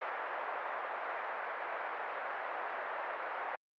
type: band-pass noise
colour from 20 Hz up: pink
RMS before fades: -39 dBFS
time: 0.01-3.56 s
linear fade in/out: 10 ms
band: 580 to 1900 Hz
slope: 24 dB/octave
effects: Opus 48 kbps